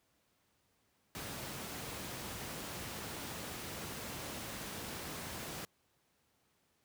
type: noise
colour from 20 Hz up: pink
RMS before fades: -43 dBFS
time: 1.15-5.65 s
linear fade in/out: 0 ms
effects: pink hiss -75 dBFS RMS until 6.84 s + high-pass 80 Hz 12 dB/octave